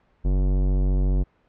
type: tone with tanh clipping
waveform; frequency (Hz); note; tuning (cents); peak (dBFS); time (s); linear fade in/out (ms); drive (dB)
sine; 47.26; F#1; +37; -20; 0.24-1.24; 20; 18
effects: pink hiss -63 dBFS RMS until 1.48 s + low-pass 2000 Hz 12 dB/octave